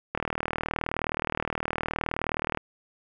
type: click train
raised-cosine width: 0.5 ms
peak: -12 dBFS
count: 96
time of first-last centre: 0.15-2.573 s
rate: 39.2 Hz
effects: none